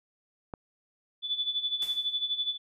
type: click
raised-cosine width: 1 ms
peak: -23 dBFS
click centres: 0.538 s
type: tone with tremolo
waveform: sine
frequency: 3472 Hz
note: A7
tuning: 24 cents flat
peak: -25 dBFS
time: 1.22-2.58 s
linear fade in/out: 50 ms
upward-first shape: sine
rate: 12 Hz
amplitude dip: 75%
type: noise with exponential decay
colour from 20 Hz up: white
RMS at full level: -42 dBFS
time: 1.82-2.22 s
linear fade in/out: 2 ms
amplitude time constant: 86 ms
effects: resampled to 32000 Hz